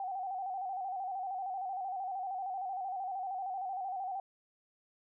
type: tone with vibrato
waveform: sine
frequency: 760 Hz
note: F#5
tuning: 46 cents sharp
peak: -35 dBFS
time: 0-4.2 s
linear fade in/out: 2 ms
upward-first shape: square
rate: 13 Hz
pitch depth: 58 cents each way
effects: none